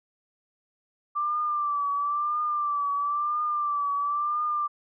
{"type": "tone with vibrato", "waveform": "sine", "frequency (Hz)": 1174.7, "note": "D6", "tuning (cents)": 0, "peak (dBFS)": -24, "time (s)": [1.15, 4.68], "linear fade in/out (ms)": 20, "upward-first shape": "triangle", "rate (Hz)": 0.99, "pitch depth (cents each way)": 62, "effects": []}